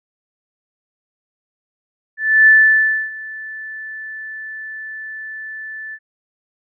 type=tone with ADSR envelope; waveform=sine; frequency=1753 Hz; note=A6; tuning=7 cents flat; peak=-5 dBFS; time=2.17-5.99 s; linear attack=300 ms; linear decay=630 ms; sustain=-22 dB; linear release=55 ms; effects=none